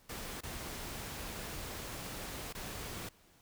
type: noise with dropouts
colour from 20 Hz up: pink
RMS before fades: -43 dBFS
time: 0.09-3.09 s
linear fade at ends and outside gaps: 5 ms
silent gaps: 0.408-0.433 / 2.528-2.549 s
effects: pink hiss -65 dBFS RMS until 3.41 s